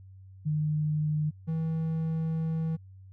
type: tone pair in turn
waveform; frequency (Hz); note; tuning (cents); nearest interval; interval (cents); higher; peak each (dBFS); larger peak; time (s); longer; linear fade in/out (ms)
sine / triangle; 152.1 / 161.14; D#3 / E3; -39 / -39; minor second; 100; second; -25; neither; 0.45-1.31 / 1.47-2.77; second; 20
effects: added 95 Hz sine -47 dBFS peak until 3.12 s